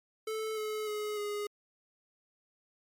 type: tone with pitch steps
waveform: square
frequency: 437.6 / 429.6 / 421.7 / 414 Hz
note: A4 / A4 / G#4 / G#4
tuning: -9 / -41 / +26 / -5 cents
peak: -34 dBFS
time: 0.27-1.47 s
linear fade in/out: 5 ms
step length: 300 ms
effects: MP3 96 kbps

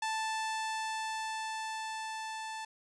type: tone with level ramp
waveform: sawtooth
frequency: 880 Hz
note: A5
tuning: in tune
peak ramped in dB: -28 to -35 dBFS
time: 0.02-2.65 s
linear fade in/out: 5 ms
effects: resampled to 22050 Hz + 10-bit

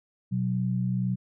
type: tone pair together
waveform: sine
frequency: 124.07 / 185.9 Hz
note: B2 / F#3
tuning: +8 / +8 cents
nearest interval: perfect fifth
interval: 700 cents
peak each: -27 dBFS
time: 0.31-1.16 s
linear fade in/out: 20 ms
effects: none

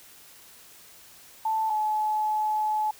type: tone pair in turn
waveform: sine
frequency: 880 / 856.4 Hz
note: A5 / A5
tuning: 0 / -47 cents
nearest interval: unison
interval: 47 cents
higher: first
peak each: -23 dBFS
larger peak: neither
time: 1.45-1.7 / 1.7-2.91 s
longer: second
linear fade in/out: 5 ms
effects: white hiss -51 dBFS RMS until 2.99 s

